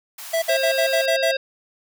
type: high-pass noise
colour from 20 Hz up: white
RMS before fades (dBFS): -36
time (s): 0.18-1.06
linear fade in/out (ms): 5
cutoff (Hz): 640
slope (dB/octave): 48
type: tone bursts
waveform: square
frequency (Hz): 659.3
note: E5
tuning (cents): 0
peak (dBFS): -19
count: 7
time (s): 0.33-1.317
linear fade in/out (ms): 10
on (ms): 93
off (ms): 56
type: harmonic tone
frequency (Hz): 535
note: C5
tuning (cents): +38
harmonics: 1 / 3 / 5 / 7 / 9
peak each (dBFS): -22 / -27 / -29 / -30 / -32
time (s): 0.49-1.37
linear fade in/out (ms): 5
effects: none